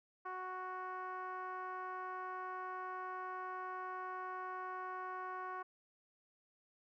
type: tone with low-pass filter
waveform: 10% pulse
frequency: 370 Hz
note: F#4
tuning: in tune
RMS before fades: -44 dBFS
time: 0.25-5.63 s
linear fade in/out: 10 ms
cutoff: 1200 Hz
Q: 2.8
effects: none